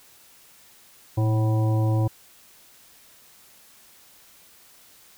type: harmonic tone with a mistuned harmonic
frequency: 108.7 Hz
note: A2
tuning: 21 cents flat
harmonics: 1 / 3 / 5 / 7 / 9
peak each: -19 / -29 / -33 / -36 / -38 dBFS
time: 1.17-2.08 s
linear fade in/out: 10 ms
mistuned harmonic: 1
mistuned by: +57 cents
effects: white hiss -53 dBFS RMS until 5.17 s